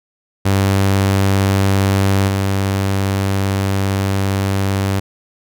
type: tone with level steps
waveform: sawtooth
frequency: 97.6 Hz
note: G2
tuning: 7 cents flat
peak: -8 / -11 dBFS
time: 0.45-5 s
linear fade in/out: 10 ms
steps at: 2.27 s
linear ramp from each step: 20 ms
effects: none